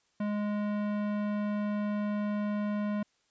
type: tone with tanh clipping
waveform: sine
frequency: 207.7 Hz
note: G#3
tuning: in tune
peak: -31 dBFS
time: 0.2-3.03 s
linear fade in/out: 5 ms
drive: 18 dB
effects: white hiss -72 dBFS RMS until 3.3 s + resampled to 16000 Hz